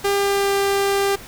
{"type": "tone with pitch glide", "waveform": "sawtooth", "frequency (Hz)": [400, 396.8], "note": ["G4", "G4"], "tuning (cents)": [35, 21], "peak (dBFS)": -13, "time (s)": [0.04, 1.16], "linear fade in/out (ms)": 10, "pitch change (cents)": -14, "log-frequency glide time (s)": [0.16, 0.53], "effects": ["pink hiss -39 dBFS RMS until 1.27 s"]}